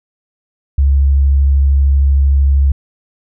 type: tone with vibrato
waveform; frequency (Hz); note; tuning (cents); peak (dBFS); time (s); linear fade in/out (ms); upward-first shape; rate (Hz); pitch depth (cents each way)
sine; 69.1; C#2; -5; -7; 0.78-2.72; 5; sine; 13; 12
effects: none